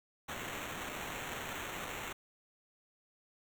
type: noise with sample-and-hold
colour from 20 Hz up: violet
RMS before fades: -42 dBFS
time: 0.28-2.13 s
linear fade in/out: 10 ms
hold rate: 4900 Hz
effects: none